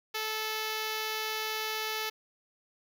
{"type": "tone with notch filter", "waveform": "5% pulse", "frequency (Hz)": 435.7, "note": "A4", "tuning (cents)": -17, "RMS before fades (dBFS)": -34, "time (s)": [0.14, 2.1], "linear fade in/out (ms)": 10, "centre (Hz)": 8300, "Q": 1.9, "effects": []}